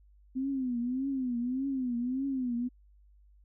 sine tone with vibrato, 255.6 Hz, C4, 40 cents flat, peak -29 dBFS, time 0.35-2.69 s, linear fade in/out 20 ms, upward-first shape triangle, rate 1.7 Hz, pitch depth 150 cents each way, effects added 50 Hz sine -57 dBFS peak until 3.44 s

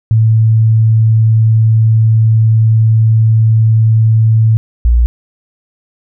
sine tone pair in turn, 111.2 / 58.91 Hz, A2 / A#1, +19 / +19 cents, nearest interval major seventh, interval 1100 cents, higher first, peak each -5 dBFS, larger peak neither, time 0.11-4.57 / 4.85-5.06 s, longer first, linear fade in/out 0 ms, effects none

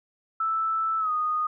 sine tone with pitch glide, 1318.5 to 1237.3 Hz, E6 to D#6, 0 to -10 cents, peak -23 dBFS, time 0.4-1.47 s, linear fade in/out 5 ms, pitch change -110 cents, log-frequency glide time 0.99-1.11 s, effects none

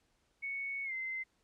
sine tone with pitch glide, 2217 to 2069 Hz, C#7 to C7, 0 to -20 cents, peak -36 dBFS, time 0.42-1.24 s, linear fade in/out 20 ms, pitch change -120 cents, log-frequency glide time 0.84-0.93 s, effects pink hiss -75 dBFS RMS until 1.43 s + low-pass 9000 Hz 12 dB/octave

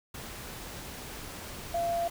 sine tone in noise, 684 Hz, F5, 36 cents flat, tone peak -27 dBFS, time 1.74-2.08 s, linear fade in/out 5 ms, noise pink, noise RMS -42 dBFS, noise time 0.14-2.1 s, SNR +12 dB, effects none

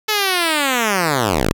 5% pulse linear sweep, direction down, 436.8 to 31.73 Hz, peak -4 dBFS, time 0.08-1.53 s, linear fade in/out 10 ms, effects none

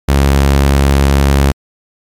sawtooth tone, 69.3 Hz, C#2, in tune, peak -3 dBFS, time 0.08-1.52 s, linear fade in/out 10 ms, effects MP3 96 kbps

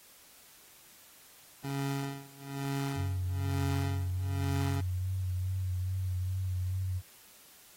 25% pulse tone with tremolo, 138.5 Hz, C#3, 1 cent flat, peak -27 dBFS, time 1.64-4.81 s, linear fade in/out 5 ms, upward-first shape sine, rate 1.1 Hz, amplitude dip 95%
sine tone with vibrato, 92.5 Hz, F#2, in tune, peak -30 dBFS, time 2.95-7.02 s, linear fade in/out 50 ms, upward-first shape sine, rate 2.4 Hz, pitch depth 32 cents each way
effects white hiss -57 dBFS RMS until 7.76 s + AAC 48 kbps

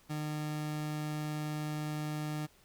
30% pulse tone, 151.6 Hz, D#3, 45 cents flat, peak -32 dBFS, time 0.09-2.47 s, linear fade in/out 20 ms, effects pink hiss -64 dBFS RMS until 2.64 s

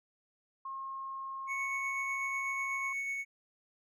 sine tone, 1075 Hz, C6, 47 cents sharp, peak -38 dBFS, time 0.65-2.93 s, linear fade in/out 5 ms
triangle tone with tremolo, 2217 Hz, C#7, in tune, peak -31 dBFS, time 1.47-3.25 s, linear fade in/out 50 ms, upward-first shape sine, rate 8.1 Hz, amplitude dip 25%
effects none

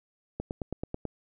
click train, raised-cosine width 2 ms, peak -19 dBFS, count 7, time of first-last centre 0.4-1.053 s, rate 9.19 Hz, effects none

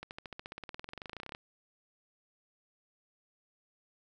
accelerating click train, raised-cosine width 0.3 ms, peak -26 dBFS, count 28, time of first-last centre 0.03-1.349 s, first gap 79 ms, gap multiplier 0.96, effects none

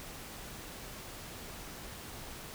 silence, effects pink hiss -46 dBFS RMS until 2.54 s

